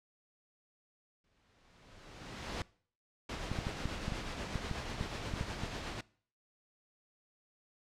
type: noise with exponential growth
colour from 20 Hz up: pink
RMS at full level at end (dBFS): -37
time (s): 1.24-2.62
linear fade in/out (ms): 2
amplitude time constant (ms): 300
type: noise with tremolo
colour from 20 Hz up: pink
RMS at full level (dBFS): -39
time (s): 3.29-6.01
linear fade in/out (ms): 5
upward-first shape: triangle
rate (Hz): 8.2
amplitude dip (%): 40
type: clicks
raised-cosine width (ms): 5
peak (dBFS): -24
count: 12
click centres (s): 3.516 / 3.588 / 3.669 / 3.856 / 4.081 / 4.122 / 4.557 / 4.713 / 5.011 / 5.338 / 5.411 / 5.636
effects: noise-tail reverb RT60 0.5 s tail -22 dB re dry + low-pass 5000 Hz 12 dB/octave